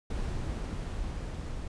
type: noise with level ramp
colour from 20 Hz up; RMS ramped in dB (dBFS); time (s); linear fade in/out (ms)
brown; -33 to -37; 0.1-1.68; 5
effects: resampled to 22050 Hz